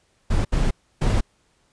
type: noise bursts at uneven times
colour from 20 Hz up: brown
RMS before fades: -19 dBFS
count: 3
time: 0.3-0.45 / 0.52-0.71 / 1.01-1.21 s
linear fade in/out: 10 ms
effects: pink hiss -64 dBFS RMS until 1.72 s + resampled to 22050 Hz

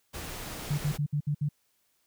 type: noise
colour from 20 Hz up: pink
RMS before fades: -39 dBFS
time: 0.13-0.98 s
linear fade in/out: 20 ms
type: tone bursts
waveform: sine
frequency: 146.83 Hz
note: D3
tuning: in tune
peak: -25 dBFS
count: 6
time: 0.7-1.49 s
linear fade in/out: 10 ms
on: 80 ms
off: 62 ms
effects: white hiss -72 dBFS RMS until 2.06 s

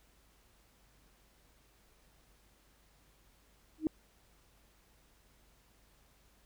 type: tone with exponential growth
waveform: sine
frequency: 313 Hz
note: D#4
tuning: 10 cents sharp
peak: -23 dBFS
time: 3.78-3.87 s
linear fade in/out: 1 ms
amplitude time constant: 19 ms
effects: added 50 Hz sine -68 dBFS peak until 6.45 s + pink hiss -68 dBFS RMS until 6.45 s

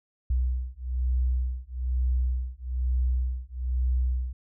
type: beating tone pair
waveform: sine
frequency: 62.2 / 63.3 Hz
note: B1 / B1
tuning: +13 / +43 cents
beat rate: 1.1 Hz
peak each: -27 dBFS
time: 0.3-4.33 s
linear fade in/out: 5 ms
effects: none

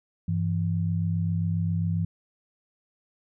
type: tone pair together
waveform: sine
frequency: 98.94 / 166.4 Hz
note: G2 / E3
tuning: +17 / +17 cents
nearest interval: major sixth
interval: 900 cents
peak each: -26 dBFS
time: 0.28-2.05 s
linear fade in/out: 5 ms
effects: none

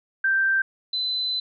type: tone pair in turn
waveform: sine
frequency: 1568 / 4025 Hz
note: G6 / B7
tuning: 0 / +32 cents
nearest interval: octave + major third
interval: 1632 cents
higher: second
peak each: -18 / -23 dBFS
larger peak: first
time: 0.24-0.62 / 0.93-1.4 s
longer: second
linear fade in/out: 5 ms
effects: none

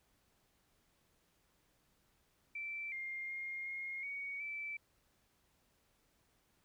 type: tone with pitch steps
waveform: sine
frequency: 2334 / 2116 / 2128 / 2142 / 2241 / 2321 Hz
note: D7 / C7 / C7 / C7 / C#7 / D7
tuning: -11 / +19 / +29 / +40 / +18 / -21 cents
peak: -40 dBFS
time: 2.55-4.77 s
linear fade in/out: 5 ms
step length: 370 ms
effects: pink hiss -75 dBFS RMS until 6.64 s

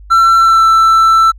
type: tone with pitch glide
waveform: triangle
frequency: 1347 to 1330 Hz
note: E6 to E6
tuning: +37 to +15 cents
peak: -3 dBFS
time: 0.1-1.32 s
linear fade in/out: 20 ms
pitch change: -22 cents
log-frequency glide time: 0.38-0.66 s
effects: added 50 Hz sine -32 dBFS peak until 1.38 s

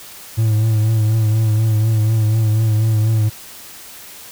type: tone with vibrato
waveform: triangle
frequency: 109.5 Hz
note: A2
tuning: 8 cents flat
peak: -10 dBFS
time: 0.37-3.3 s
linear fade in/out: 20 ms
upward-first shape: triangle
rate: 4.1 Hz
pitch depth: 50 cents each way
effects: white hiss -37 dBFS RMS until 4.31 s

